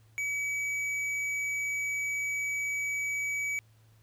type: tone with hard clipping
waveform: sine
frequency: 2279 Hz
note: C#7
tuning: 47 cents sharp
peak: -31 dBFS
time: 0.18-3.59 s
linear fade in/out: 0 ms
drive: 7 dB
effects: added 110 Hz sine -58 dBFS peak until 4.02 s + pink hiss -68 dBFS RMS until 4.02 s